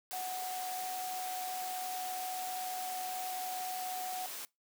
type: tone in noise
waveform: sine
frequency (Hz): 740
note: F#5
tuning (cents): 0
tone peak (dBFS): -37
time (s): 0.13-4.26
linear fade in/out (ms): 0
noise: white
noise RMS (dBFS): -43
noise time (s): 0.11-4.45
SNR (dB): +3
effects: noise-tail reverb RT60 0.2 s tail -23 dB re dry + high-pass 300 Hz 12 dB/octave